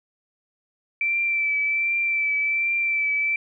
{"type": "tone with vibrato", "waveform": "sine", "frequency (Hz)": 2332, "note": "D7", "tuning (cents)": -13, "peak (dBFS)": -20, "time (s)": [1.01, 3.36], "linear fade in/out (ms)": 2, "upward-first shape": "triangle", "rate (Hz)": 1.3, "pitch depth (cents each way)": 30, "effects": []}